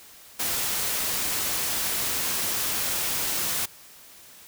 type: noise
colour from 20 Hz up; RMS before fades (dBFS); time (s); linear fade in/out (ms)
white; -27; 0.39-3.66; 10
effects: white hiss -49 dBFS RMS until 4.47 s